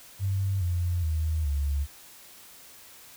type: tone with pitch steps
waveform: sine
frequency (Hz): 97.1 / 87.51 / 78.87 / 71.08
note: G2 / F2 / D#2 / C#2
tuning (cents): -16 / +4 / +24 / +44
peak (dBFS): -24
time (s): 0.19-1.87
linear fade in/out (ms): 50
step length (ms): 420
effects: white hiss -50 dBFS RMS until 3.16 s